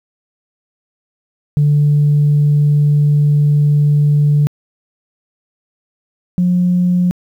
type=tone pair in turn; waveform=sine; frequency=146.83 / 178.63 Hz; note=D3 / F3; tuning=0 / +39 cents; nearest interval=minor third; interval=339 cents; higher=second; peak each=-7 / -9 dBFS; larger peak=first; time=1.57-4.47 / 6.38-7.11 s; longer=first; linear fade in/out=0 ms; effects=tanh soft clip ceiling -5 dBFS + 8-bit